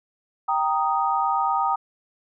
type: chord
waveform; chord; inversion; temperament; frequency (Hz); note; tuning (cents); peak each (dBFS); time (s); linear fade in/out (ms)
sine; Eb major; first; equal; 784 / 932.3 / 1244.5; G5 / Bb5 / Eb6; 0 / 0 / 0; -24; 0.48-1.76; 10
effects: none